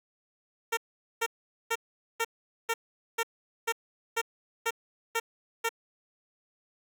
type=tone bursts; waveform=10% pulse; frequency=457.8 Hz; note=A#4; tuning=31 cents flat; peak=-18 dBFS; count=11; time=0.72-5.692 s; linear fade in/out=10 ms; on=52 ms; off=440 ms; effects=none